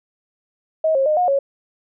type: tone with pitch steps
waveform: sine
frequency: 635 / 539 / 612 / 720 / 553 Hz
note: D#5 / C#5 / D#5 / F#5 / C#5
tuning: +35 / -49 / -29 / -47 / -4 cents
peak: -14 dBFS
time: 0.84-1.39 s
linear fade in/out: 5 ms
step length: 110 ms
effects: none